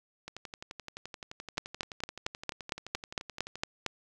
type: two click trains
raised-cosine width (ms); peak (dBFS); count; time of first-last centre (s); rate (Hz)
0.2; -13 / -24; 11 / 39; 1.58-3.863 / 0.28-3.556; 4.38 / 11.6
effects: none